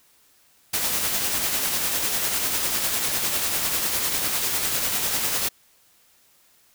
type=noise with tremolo; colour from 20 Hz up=white; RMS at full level=-23 dBFS; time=0.73-5.49 s; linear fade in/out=10 ms; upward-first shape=sine; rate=10 Hz; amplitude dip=35%; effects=white hiss -59 dBFS RMS until 6.74 s